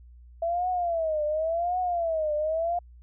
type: tone with vibrato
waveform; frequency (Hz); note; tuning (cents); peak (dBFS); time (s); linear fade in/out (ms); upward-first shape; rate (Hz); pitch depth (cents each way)
sine; 662; E5; +7; -24; 0.42-2.79; 5; triangle; 0.91; 190
effects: added 60 Hz sine -47 dBFS peak until 3.02 s